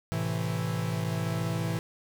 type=chord; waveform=45% pulse; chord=A minor; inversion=none; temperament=equal; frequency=110 / 130.81 / 164.81 Hz; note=A2 / C3 / E3; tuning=0 / 0 / 0 cents; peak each=-32 / -36 / -31 dBFS; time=0.12-1.79 s; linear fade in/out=0 ms; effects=none